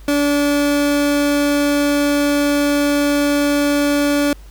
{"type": "tone", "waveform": "30% pulse", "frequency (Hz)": 288.4, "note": "D4", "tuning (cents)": -31, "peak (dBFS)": -11, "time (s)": [0.08, 4.33], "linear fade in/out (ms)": 2, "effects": ["added 50 Hz sine -36 dBFS peak until 4.5 s", "pink hiss -49 dBFS RMS until 4.5 s"]}